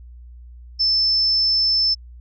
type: tone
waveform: sine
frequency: 5280 Hz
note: E8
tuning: 2 cents sharp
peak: -15 dBFS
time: 0.79-1.95 s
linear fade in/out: 20 ms
effects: added 60 Hz sine -38 dBFS peak until 2.2 s